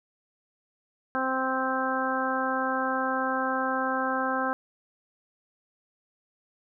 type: harmonic tone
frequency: 261.6 Hz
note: C4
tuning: in tune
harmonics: 1 / 2 / 3 / 4 / 5 / 6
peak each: -32 / -32 / -32 / -32 / -32 / -32 dBFS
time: 1.15-4.53 s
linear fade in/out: 0 ms
effects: none